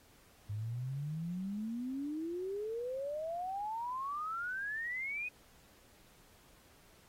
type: exponential sweep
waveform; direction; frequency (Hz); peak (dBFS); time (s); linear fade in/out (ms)
sine; up; 101 to 2521; -36; 0.49-5.29; 10
effects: pink hiss -64 dBFS RMS until 7.08 s + AAC 48 kbps